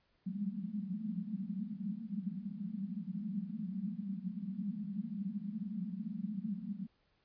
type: band-pass noise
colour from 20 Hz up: pink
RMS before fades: -40 dBFS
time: 0.26-6.87 s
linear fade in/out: 10 ms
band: 180 to 220 Hz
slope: 96 dB/octave
effects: pink hiss -75 dBFS RMS until 7.24 s + resampled to 11025 Hz